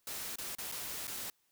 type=noise with dropouts; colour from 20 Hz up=white; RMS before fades=-41 dBFS; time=0.07-1.3 s; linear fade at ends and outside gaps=2 ms; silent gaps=0.358-0.384 / 0.551-0.584 / 0.716-0.721 / 1.071-1.077 s; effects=white hiss -75 dBFS RMS until 1.51 s